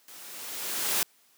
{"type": "noise with level ramp", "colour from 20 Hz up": "white", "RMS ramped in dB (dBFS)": [-48, -25], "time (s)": [0.08, 1.03], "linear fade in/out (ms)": 2, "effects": ["white hiss -63 dBFS RMS until 1.37 s", "high-pass 200 Hz 12 dB/octave"]}